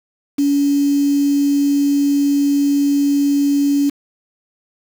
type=tone with quantisation; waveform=sine; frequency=283.5 Hz; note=C#4; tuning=39 cents sharp; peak=-12 dBFS; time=0.38-3.9 s; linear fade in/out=10 ms; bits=5; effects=none